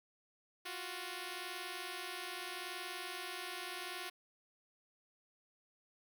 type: tone pair together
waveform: 5% pulse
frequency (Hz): 349.2 / 370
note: F4 / F#4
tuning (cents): 0 / 0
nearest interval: minor second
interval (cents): 100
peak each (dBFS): -34 / -33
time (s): 0.65-4.1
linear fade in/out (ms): 10
effects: none